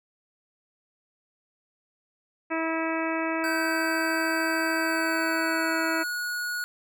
harmonic tone, 324.5 Hz, E4, 27 cents flat, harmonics 1 / 2 / 3 / 4 / 5 / 6 / 7 / 8, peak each -29 / -32 / -34 / -35 / -36 / -37 / -37 / -38 dBFS, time 2.5-6.04 s, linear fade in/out 20 ms
square tone with pitch glide, 1549 to 1453.6 Hz, G6 to F#6, -21 to -31 cents, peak -29 dBFS, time 3.44-6.64 s, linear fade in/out 0 ms, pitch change -110 cents, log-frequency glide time 4.8-5.87 s
effects none

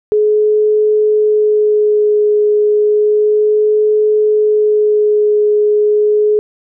sine tone with vibrato, 422.8 Hz, G#4, 31 cents sharp, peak -8 dBFS, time 0.12-6.39 s, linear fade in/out 0 ms, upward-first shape sine, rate 0.32 Hz, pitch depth 13 cents each way, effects none

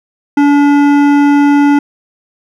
triangle tone with hard clipping, 287 Hz, D4, 40 cents flat, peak -7 dBFS, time 0.37-1.79 s, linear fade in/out 5 ms, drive 17 dB, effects none

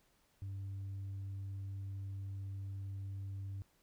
sine tone, 97.8 Hz, G2, 4 cents flat, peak -38 dBFS, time 0.42-3.62 s, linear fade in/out 0 ms, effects tanh soft clip ceiling -39 dBFS + pink hiss -73 dBFS RMS until 3.82 s

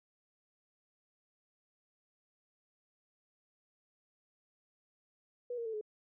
sine tone with pitch steps, 487.6 / 465.8 / 445.1 / 425.2 Hz, B4 / A#4 / A4 / G#4, -22 / -1 / +20 / +41 cents, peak -36 dBFS, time 5.5-5.812 s, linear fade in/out 5 ms, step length 78 ms, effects none

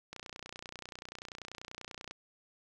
click train, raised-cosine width 0.2 ms, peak -26 dBFS, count 61, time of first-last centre 0.13-2.11 s, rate 30.3 Hz, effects none

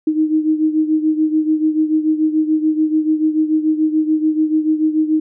sine beating tone pair, 310 / 316.9 Hz, D#4 / D#4, -6 / +32 cents, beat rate 6.9 Hz, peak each -14 / -19 dBFS, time 0.07-5.2 s, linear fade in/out 5 ms, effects none

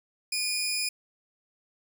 20% pulse tone pair together, 2433 / 5155 Hz, D#7 / E8, -39 / -40 cents, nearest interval octave + minor second, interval 1299 cents, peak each -25 dBFS, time 0.32-0.89 s, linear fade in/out 5 ms, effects none

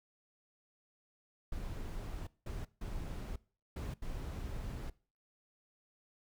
brown noise bursts at uneven times, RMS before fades -41 dBFS, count 5, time 1.52-2.27 / 2.46-2.65 / 2.81-3.36 / 3.76-3.94 / 4.02-4.9 s, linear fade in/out 5 ms, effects noise-tail reverb RT60 0.4 s tail -21 dB re dry

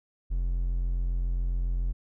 triangle tone, 43.65 Hz, F1, in tune, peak -23 dBFS, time 0.3-1.93 s, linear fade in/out 20 ms, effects none

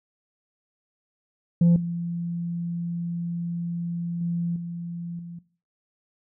sine tone with level steps, 171.2 Hz, F3, 34 cents flat, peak -12 / -27 / -24 / -31 / -36 dBFS, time 1.61-5.39 s, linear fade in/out 5 ms, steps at 1.76 / 4.21 / 4.56 / 5.19 s, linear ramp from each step 2 ms, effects noise-tail reverb RT60 0.4 s tail -18 dB re dry + tanh soft clip ceiling -13 dBFS

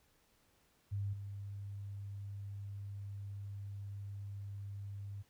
sine tone with level steps, 100.2 Hz, G2, 38 cents sharp, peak -35 / -42 dBFS, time 0.91-5.23 s, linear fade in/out 20 ms, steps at 1.13 s, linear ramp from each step 5 ms, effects pink hiss -72 dBFS RMS until 5.29 s

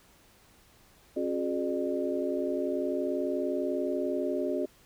sine tone cluster, 270 / 361.5 / 421.7 / 601 Hz, C#4 / F#4 / G#4 / D5, -45 / -40 / +26 / +40 cents, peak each -33 / -32 / -35 / -33 dBFS, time 1.16-4.66 s, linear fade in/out 10 ms, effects pink hiss -60 dBFS RMS until 4.85 s

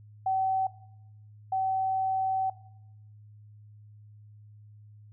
sine tone pair in turn, 763 / 763 Hz, G5 / G5, -47 / -47 cents, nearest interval unison, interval 0 cents, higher neither, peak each -24 / -25 dBFS, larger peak first, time 0.26-0.67 / 1.52-2.5 s, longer second, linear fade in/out 5 ms, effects noise-tail reverb RT60 0.8 s tail -18 dB re dry + added 105 Hz sine -49 dBFS peak until 5.12 s

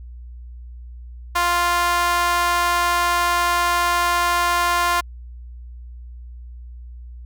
sawtooth tone with high-pass filter, 349.2 Hz, F4, in tune, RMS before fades -19 dBFS, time 1.35-5.01 s, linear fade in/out 10 ms, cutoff 1000 Hz, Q 2.4, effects added 60 Hz sine -34 dBFS peak until 7.25 s

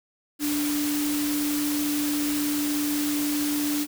sine tone in noise, 293.7 Hz, D4, in tune, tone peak -24 dBFS, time 0.39-3.87 s, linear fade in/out 50 ms, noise white, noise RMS -31 dBFS, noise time 0.39-3.87 s, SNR +4 dB, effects none

